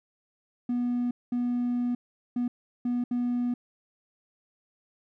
triangle tone bursts at uneven times, 243.7 Hz, B3, 23 cents flat, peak -22 dBFS, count 5, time 0.69-1.11 / 1.32-1.95 / 2.36-2.48 / 2.85-3.04 / 3.11-3.54 s, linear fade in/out 5 ms, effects tanh soft clip ceiling -20 dBFS

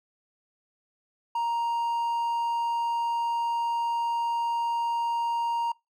triangle tone, 935 Hz, A#5, 5 cents sharp, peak -23 dBFS, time 1.35-5.72 s, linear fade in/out 5 ms, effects noise-tail reverb RT60 0.2 s tail -24 dB re dry

